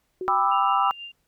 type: tone with exponential decay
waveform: sine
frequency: 370 Hz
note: F#4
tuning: in tune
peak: -26 dBFS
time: 0.21-0.65 s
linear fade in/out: 2 ms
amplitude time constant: 95 ms
type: chord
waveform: sine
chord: E minor seventh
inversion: first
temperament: just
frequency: 791.1 / 988.9 / 1186.7 / 1318.5 Hz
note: G5 / B5 / D6 / E6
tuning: +16 / +2 / +18 / 0 cents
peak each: -24 dBFS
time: 0.28-0.91 s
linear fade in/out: 0 ms
type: tone with tremolo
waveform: sine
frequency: 2794 Hz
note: F7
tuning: in tune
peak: -34 dBFS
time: 0.51-1.12 s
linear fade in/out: 10 ms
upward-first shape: sine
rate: 6.2 Hz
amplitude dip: 55%
effects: pink hiss -71 dBFS RMS until 1.27 s